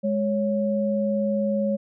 sine tone pair together, 207.7 / 554.4 Hz, G#3 / C#5, 0 / 0 cents, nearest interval octave + perfect fourth, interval 1700 cents, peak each -23 / -24 dBFS, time 0.03-1.77 s, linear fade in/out 20 ms, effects none

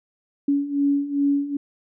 sine beating tone pair, 281.2 / 283.7 Hz, C#4 / C#4, +25 / +40 cents, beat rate 2.5 Hz, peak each -24 / -20 dBFS, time 0.48-1.57 s, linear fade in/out 5 ms, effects none

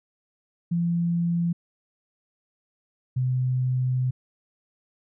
sine tone pair in turn, 170.9 / 127.62 Hz, F3 / C3, -37 / -43 cents, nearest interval perfect fourth, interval 506 cents, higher first, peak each -21 / -21 dBFS, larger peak neither, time 0.71-1.53 / 3.16-4.11 s, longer second, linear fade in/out 10 ms, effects none

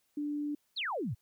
sine tone, 293.7 Hz, D4, in tune, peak -32 dBFS, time 0.17-0.55 s, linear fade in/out 5 ms
sine exponential sweep, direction down, 4614 to 90.9 Hz, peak -32 dBFS, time 0.76-1.15 s, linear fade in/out 20 ms
effects white hiss -75 dBFS RMS until 1.21 s

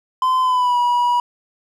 triangle tone with pitch glide, 1027 to 969.9 Hz, C6 to B5, -33 to -32 cents, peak -12 dBFS, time 0.22-1.2 s, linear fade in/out 2 ms, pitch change -99 cents, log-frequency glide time 0.41-0.78 s, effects none

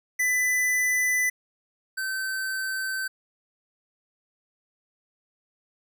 square tone pair in turn, 1998 / 1541.2 Hz, B6 / G6, +20 / -30 cents, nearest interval major third, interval 450 cents, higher first, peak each -22 / -28 dBFS, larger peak first, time 0.19-1.3 / 1.97-3.08 s, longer neither, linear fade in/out 10 ms, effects none

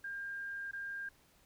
sine tone with dropouts, 1603 Hz, G6, 38 cents sharp, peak -39 dBFS, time 0.04-1.09 s, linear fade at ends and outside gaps 5 ms, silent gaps 0.712-0.732 s, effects pink hiss -67 dBFS RMS until 1.45 s

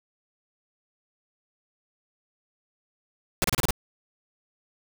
pink noise bursts, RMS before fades -23 dBFS, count 6, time 3.42-3.707 s, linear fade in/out 0 ms, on 22 ms, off 31 ms, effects none

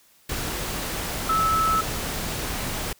sine tone in noise, 1305 Hz, E6, 18 cents flat, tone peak -19 dBFS, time 1.29-1.81 s, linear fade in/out 5 ms, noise pink, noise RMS -29 dBFS, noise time 0.29-2.93 s, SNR +7 dB, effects white hiss -58 dBFS RMS until 2.99 s

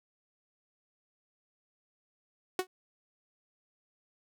sawtooth tone with exponential decay, 370 Hz, F#4, in tune, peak -21 dBFS, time 2.59-2.67 s, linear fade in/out 2 ms, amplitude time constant 16 ms, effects none

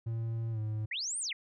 triangle tone with pitch glide, 114.1 to 108.07 Hz, A#2 to A2, -37 to -31 cents, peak -30 dBFS, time 0.06-0.86 s, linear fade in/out 10 ms, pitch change -94 cents, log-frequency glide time 0.51-0.59 s
sine linear two-way sweep, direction up then down, 1760 to 9397 to 1760 Hz, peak -33 dBFS, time 0.91-1.33 s, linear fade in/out 5 ms, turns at 1.19 s
effects none

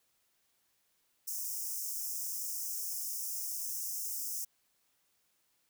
white high-pass noise, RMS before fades -38 dBFS, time 1.27-4.45 s, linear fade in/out 10 ms, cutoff 5200 Hz, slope 96 dB/octave, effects white hiss -75 dBFS RMS until 5.69 s

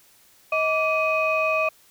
sine tone cluster, 633 / 1160 / 2507 Hz, D#5 / D6 / D#7, +30 / -22 / +12 cents, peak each -22 / -25 / -23 dBFS, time 0.52-1.69 s, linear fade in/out 5 ms, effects tanh soft clip ceiling -12 dBFS + white hiss -56 dBFS RMS until 1.9 s

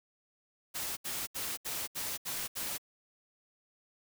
white noise bursts, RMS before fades -37 dBFS, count 7, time 0.74-2.782 s, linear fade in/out 20 ms, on 230 ms, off 72 ms, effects none

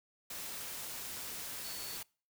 sine tone in noise, 4438 Hz, C#8, 1 cent sharp, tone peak -47 dBFS, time 1.64-1.97 s, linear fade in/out 5 ms, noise white, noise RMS -43 dBFS, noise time 0.3-2.03 s, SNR -7 dB, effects noise-tail reverb RT60 0.4 s tail -25 dB re dry

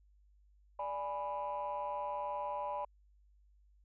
sine chord, G# diminished, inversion second, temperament equal, 587.3 / 830.6 / 987.8 Hz, D5 / G#5 / B5, 0 / 0 / 0 cents, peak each -40 / -40 / -38 dBFS, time 0.79-2.85 s, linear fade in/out 5 ms, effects tanh soft clip ceiling -30 dBFS + added 50 Hz sine -63 dBFS peak until 3.84 s

